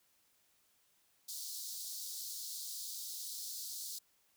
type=high-pass noise; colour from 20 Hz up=pink; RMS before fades=-44 dBFS; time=1.28-3.99 s; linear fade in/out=10 ms; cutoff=4000 Hz; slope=48 dB/octave; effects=white hiss -73 dBFS RMS until 4.36 s